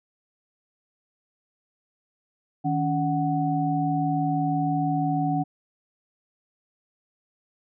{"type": "tone cluster", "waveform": "sine", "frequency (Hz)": [156.8, 282.8, 742], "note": ["D#3", "C#4", "F#5"], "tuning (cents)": [14, 35, 5], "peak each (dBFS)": -26, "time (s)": [2.64, 5.44], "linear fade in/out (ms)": 20, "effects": []}